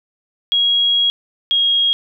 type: tone pair in turn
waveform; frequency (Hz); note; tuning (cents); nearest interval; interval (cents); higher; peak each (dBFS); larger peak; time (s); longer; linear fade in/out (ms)
sine; 3300 / 3275; G#7 / G#7; -12 / -25; unison; 13; first; -12; neither; 0.52-1.1 / 1.51-1.93; first; 0
effects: none